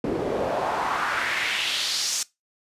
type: noise with band-pass filter sweep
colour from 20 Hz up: pink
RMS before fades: -26 dBFS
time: 0.04-2.23 s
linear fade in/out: 2 ms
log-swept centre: 310 to 6800 Hz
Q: 2.3
effects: noise-tail reverb RT60 0.2 s tail -21 dB re dry + resampled to 32000 Hz